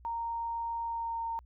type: tone with pitch glide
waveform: sine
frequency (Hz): 927 to 917.4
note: A#5 to A#5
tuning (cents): -10 to -28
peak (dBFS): -32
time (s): 0.05-1.39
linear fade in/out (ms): 0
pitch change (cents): -18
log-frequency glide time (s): 0.83-1.27
effects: added 60 Hz sine -53 dBFS peak until 1.45 s